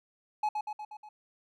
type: tone with echo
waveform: triangle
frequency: 848 Hz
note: G#5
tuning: 36 cents sharp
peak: -24 dBFS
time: 0.43-0.49 s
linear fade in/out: 5 ms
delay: 120 ms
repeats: 5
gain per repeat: -4 dB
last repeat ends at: 1.09 s
effects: none